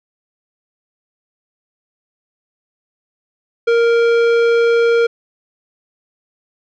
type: tone with tanh clipping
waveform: sine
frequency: 466.2 Hz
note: A#4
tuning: in tune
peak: -12 dBFS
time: 3.67-5.07 s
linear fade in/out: 10 ms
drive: 14 dB
effects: none